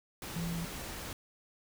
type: tone in noise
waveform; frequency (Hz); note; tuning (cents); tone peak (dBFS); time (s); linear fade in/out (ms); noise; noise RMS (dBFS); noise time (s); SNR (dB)
sine; 168.6; E3; +39; -34; 0.36-0.65; 2; pink; -42; 0.22-1.13; +5
effects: none